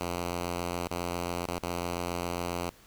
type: tone with dropouts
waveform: 5% pulse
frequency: 87.31 Hz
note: F2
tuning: in tune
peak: -20 dBFS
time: 0.01-2.7 s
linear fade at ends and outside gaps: 0 ms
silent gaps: 0.878-0.909 / 1.454-1.483 / 1.59-1.629 s
effects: pink hiss -57 dBFS RMS until 2.86 s